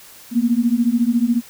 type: beating tone pair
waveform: sine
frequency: 230 / 244 Hz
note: A#3 / B3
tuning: -23 / -21 cents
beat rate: 14 Hz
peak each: -17 dBFS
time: 0.31-1.42 s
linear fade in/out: 50 ms
effects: white hiss -43 dBFS RMS until 1.49 s